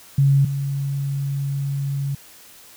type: tone pair in turn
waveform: sine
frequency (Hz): 138.59 / 139.2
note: C#3 / C#3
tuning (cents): 0 / +8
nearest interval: unison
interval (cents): 8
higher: second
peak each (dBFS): -12 / -21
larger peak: first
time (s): 0.18-0.45 / 0.45-2.15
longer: second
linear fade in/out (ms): 5
effects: white hiss -46 dBFS RMS until 2.76 s